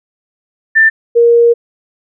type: tone pair in turn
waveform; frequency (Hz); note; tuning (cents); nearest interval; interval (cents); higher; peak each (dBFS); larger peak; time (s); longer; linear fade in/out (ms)
sine; 1781 / 470; A6 / A#4; +21 / +14; octave + major seventh; 2307; first; -4; neither; 0.75-0.9 / 1.15-1.54; second; 20
effects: none